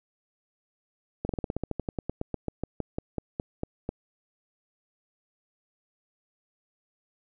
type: slowing click train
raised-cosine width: 2 ms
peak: -16 dBFS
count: 23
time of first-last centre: 1.25-3.891 s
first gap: 42 ms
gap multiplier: 1.09
effects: none